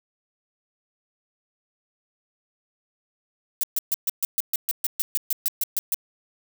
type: noise bursts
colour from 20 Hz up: violet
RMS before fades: -23 dBFS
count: 16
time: 3.61-5.944 s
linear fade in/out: 0 ms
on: 24 ms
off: 130 ms
effects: none